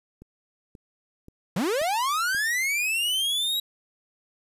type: click train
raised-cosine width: 3 ms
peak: -32 dBFS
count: 5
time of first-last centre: 0.22-2.348 s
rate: 1.88 Hz
type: linear sweep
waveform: 45% pulse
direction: up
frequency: 152.3 to 3877 Hz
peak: -23 dBFS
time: 1.56-3.6 s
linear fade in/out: 5 ms
effects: resampled to 32000 Hz + 10-bit